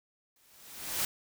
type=noise with exponential growth; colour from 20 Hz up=white; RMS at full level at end=-29 dBFS; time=0.36-1.05 s; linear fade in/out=2 ms; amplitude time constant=150 ms; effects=none